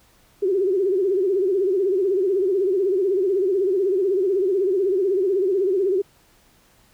sine tone with vibrato, 382 Hz, G4, 45 cents flat, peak -17 dBFS, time 0.42-6.02 s, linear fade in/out 10 ms, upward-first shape sine, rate 16 Hz, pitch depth 120 cents each way, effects pink hiss -57 dBFS RMS until 6.93 s

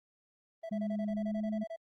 triangle tone bursts, 659 Hz, E5, 1 cent flat, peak -36 dBFS, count 13, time 0.63-1.763 s, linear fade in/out 10 ms, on 65 ms, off 24 ms
sine tone with pitch glide, 207.7 to 213.4 Hz, G#3 to G#3, 0 to +47 cents, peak -32 dBFS, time 0.71-1.64 s, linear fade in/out 10 ms, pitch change +47 cents, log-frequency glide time 1.13-1.5 s
effects Opus 24 kbps

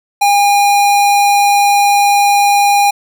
square tone, 811 Hz, G#5, 41 cents flat, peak -8 dBFS, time 0.21-2.91 s, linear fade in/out 10 ms, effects none

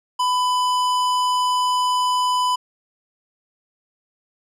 sine tone with hard clipping, 999 Hz, B5, 20 cents sharp, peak -19 dBFS, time 0.19-2.56 s, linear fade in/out 10 ms, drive 15 dB, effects none

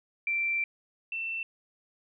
sine tone pair in turn, 2349 / 2681 Hz, D7 / E7, 0 / +29 cents, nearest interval major second, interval 229 cents, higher second, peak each -26 / -31 dBFS, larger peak first, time 0.27-0.64 / 1.12-1.43 s, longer first, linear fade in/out 2 ms, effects none

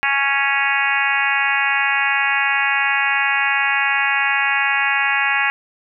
harmonic tone, 277.2 Hz, C#4, in tune, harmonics 3 / 4 / 5 / 6 / 7 / 8 / 9 / 10, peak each -24 / -26 / -27 / -21 / -22 / -24 / -23 / -26 dBFS, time 0.03-5.5 s, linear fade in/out 0 ms, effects none

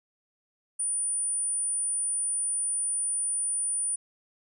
sine tone, 9410 Hz, D9, 2 cents sharp, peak -26 dBFS, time 0.79-3.96 s, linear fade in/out 10 ms, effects none

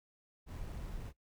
brown noise with sample-and-hold, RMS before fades -43 dBFS, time 0.46-1.13 s, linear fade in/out 50 ms, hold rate 8820 Hz, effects noise-tail reverb RT60 0.1 s tail -17 dB re dry

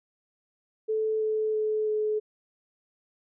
sine tone with pitch steps, 436.5 / 433.5 / 430.5 / 427.5 Hz, A4 / A4 / A4 / A4, -14 / -26 / -38 / -50 cents, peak -24 dBFS, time 0.88-2.2 s, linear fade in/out 20 ms, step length 330 ms, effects none

